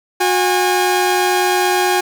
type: tone pair together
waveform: sawtooth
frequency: 363.2 / 815.4 Hz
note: F#4 / G#5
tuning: -32 / -32 cents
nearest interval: octave + major second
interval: 1400 cents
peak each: -12 dBFS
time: 0.2-2.01 s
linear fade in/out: 10 ms
effects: none